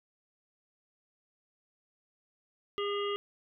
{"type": "harmonic tone", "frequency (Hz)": 406.4, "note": "G#4", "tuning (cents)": -38, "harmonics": [1, 3, 5, 7, 8], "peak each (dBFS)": [-32, -37, -44, -40, -44], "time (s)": [2.78, 3.16], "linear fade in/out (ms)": 0, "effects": []}